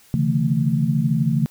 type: tone cluster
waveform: sine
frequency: 135.5 / 148.6 / 167.1 / 222.5 Hz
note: C#3 / D3 / E3 / A3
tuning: -39 / +21 / +24 / +20 cents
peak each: -22 dBFS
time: 0.14-1.46 s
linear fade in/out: 0 ms
effects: white hiss -52 dBFS RMS until 1.5 s

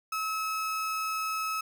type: tone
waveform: 35% pulse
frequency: 1292 Hz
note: E6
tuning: 35 cents flat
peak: -28 dBFS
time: 0.12-1.61 s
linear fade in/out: 5 ms
effects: none

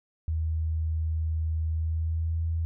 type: tone with pitch glide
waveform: sine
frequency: 79.8 to 82 Hz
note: D#2 to E2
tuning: +44 to -9 cents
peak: -25 dBFS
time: 0.28-2.65 s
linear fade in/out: 0 ms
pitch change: +47 cents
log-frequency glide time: 1.68-2.44 s
effects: none

